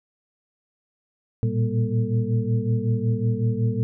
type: tone cluster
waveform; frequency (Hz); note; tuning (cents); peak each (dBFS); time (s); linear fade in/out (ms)
sine; 113.6 / 119 / 197.5 / 236.6 / 446.3; A#2 / A#2 / G3 / A#3 / A4; -44 / +36 / +13 / +26 / +25; -23 / -24 / -30 / -30 / -32; 1.43-3.83; 0
effects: none